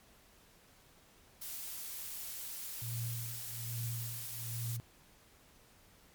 blue noise, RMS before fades -43 dBFS, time 1.41-4.77 s, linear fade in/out 10 ms
sine tone with tremolo, 116.8 Hz, A#2, 4 cents sharp, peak -35 dBFS, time 2.82-4.8 s, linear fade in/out 0 ms, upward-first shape triangle, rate 1.2 Hz, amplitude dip 95%
effects pink hiss -63 dBFS RMS until 6.14 s + MP3 96 kbps

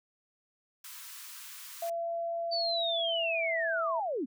white high-pass noise, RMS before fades -46 dBFS, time 0.84-1.9 s, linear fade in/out 5 ms, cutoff 940 Hz, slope 96 dB/octave
sine tone with pitch glide, 676 to 659 Hz, E5 to E5, +43 to -1 cents, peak -31 dBFS, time 1.82-4 s, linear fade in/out 5 ms, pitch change -44 cents, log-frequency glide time 2.77-3.44 s
sine linear sweep, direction down, 4598 to 220 Hz, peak -30 dBFS, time 2.51-4.26 s, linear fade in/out 20 ms
effects none

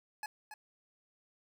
25% pulse tone with echo, 849 Hz, G#5, 38 cents sharp, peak -34 dBFS, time 0.23-0.26 s, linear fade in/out 2 ms, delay 280 ms, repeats 1, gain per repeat -8 dB, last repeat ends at 0.54 s, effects 12-bit

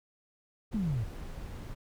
brown noise, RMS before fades -41 dBFS, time 0.71-1.75 s, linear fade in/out 20 ms
sine exponential sweep, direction down, 229.4 to 103.83 Hz, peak -28 dBFS, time 0.74-1.04 s, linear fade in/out 5 ms
effects none

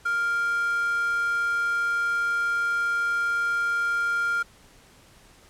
square tone with high-pass filter, 466.2 Hz, A#4, in tune, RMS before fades -25 dBFS, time 0.05-4.43 s, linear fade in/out 10 ms, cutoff 1400 Hz, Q 9.1, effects pink hiss -54 dBFS RMS until 5.49 s + low-pass 11000 Hz 12 dB/octave

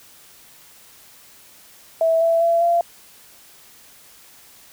sine tone with pitch steps, 654 / 664.3 / 674.7 / 685.3 Hz, E5 / E5 / E5 / F5, -14 / +13 / +40 / -33 cents, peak -14 dBFS, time 2.01-2.81 s, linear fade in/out 2 ms, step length 200 ms, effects white hiss -48 dBFS RMS until 4.72 s

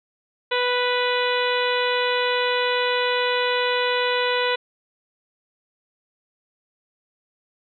harmonic tone, 493.6 Hz, B4, 1 cent flat, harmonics 1 / 2 / 3 / 4 / 5 / 6 / 7 / 8, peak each -23 / -26 / -28 / -29 / -30 / -31 / -31 / -32 dBFS, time 0.51-4.56 s, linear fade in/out 10 ms, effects none

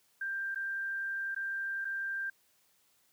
sine tone with dropouts, 1583 Hz, G6, 17 cents sharp, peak -33 dBFS, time 0.21-2.3 s, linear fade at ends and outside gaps 5 ms, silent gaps 0.547-0.557 / 1.348-1.362 / 1.847-1.851 s, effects white hiss -70 dBFS RMS until 3.12 s + high-pass 80 Hz 12 dB/octave

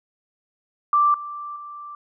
sine tone with level steps, 1174.7 Hz, D6, in tune, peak -14 / -30 / -34 dBFS, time 0.93-1.95 s, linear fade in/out 2 ms, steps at 1.14 / 1.56 s, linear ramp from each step 2 ms, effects none

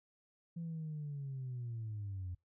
sine linear sweep, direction down, 170.1 to 87.6 Hz, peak -38 dBFS, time 0.56-2.35 s, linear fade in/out 10 ms, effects noise-tail reverb RT60 0.2 s tail -25 dB re dry + tanh soft clip ceiling -36 dBFS

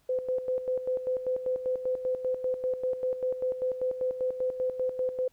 sine tone with tremolo, 510 Hz, C5, 44 cents flat, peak -25 dBFS, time 0.09-5.28 s, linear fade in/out 5 ms, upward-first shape square, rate 5.1 Hz, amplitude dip 65%, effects pink hiss -68 dBFS RMS until 5.32 s

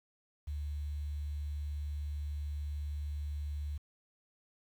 sine tone with quantisation, 73.42 Hz, D2, in tune, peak -35 dBFS, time 0.47-3.78 s, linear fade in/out 10 ms, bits 10, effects none

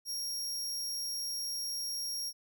sawtooth tone, 5588 Hz, F8, in tune, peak -32 dBFS, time 0.05-2.33 s, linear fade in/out 50 ms, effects none

